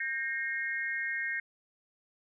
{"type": "tone cluster", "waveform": "sine", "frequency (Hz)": [1594, 1853, 2147], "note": ["G6", "A#6", "C7"], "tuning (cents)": [28, -11, 44], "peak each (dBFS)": [-37, -34, -36], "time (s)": [0, 1.4], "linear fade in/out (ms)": 5, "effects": []}